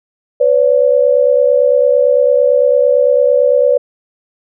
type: tone pair together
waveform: sine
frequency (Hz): 501.1 / 570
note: B4 / C#5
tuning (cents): +25 / +48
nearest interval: major second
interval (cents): 223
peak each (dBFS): -10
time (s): 0.4-3.78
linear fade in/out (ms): 10
effects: none

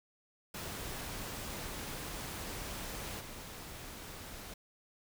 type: noise with level steps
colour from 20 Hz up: pink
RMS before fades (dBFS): -42 / -47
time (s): 0.54-4.54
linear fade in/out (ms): 5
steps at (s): 3.19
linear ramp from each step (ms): 20
effects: none

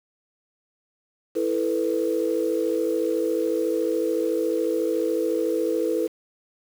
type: chord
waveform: sine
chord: E suspended fourth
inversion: none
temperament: equal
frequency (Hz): 329.6 / 440 / 493.9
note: E4 / A4 / B4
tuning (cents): 0 / 0 / 0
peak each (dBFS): -25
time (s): 1.35-6.08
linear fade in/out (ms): 20
effects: tanh soft clip ceiling -11 dBFS + 7-bit

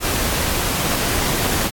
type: noise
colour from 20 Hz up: pink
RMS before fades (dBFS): -20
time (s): 0-1.71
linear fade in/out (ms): 50
effects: AAC 64 kbps

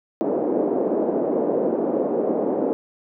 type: band-pass noise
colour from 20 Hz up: white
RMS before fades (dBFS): -22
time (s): 0.21-2.73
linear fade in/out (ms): 0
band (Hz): 250 to 540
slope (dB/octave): 24
effects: none

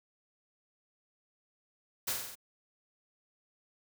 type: noise with echo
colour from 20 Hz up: white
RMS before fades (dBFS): -33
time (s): 2.07-2.13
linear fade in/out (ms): 10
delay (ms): 45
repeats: 5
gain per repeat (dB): -3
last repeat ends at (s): 2.355
effects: none

